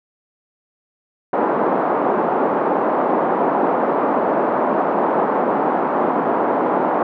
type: band-pass noise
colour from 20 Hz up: white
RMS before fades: -18 dBFS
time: 1.33-7.03 s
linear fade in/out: 2 ms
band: 220 to 1000 Hz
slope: 24 dB/octave
effects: none